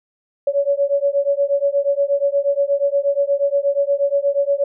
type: beating tone pair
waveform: sine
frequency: 559 / 567.4 Hz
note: C#5 / C#5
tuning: +14 / +40 cents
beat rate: 8.4 Hz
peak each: -18 dBFS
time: 0.47-4.64 s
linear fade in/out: 5 ms
effects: none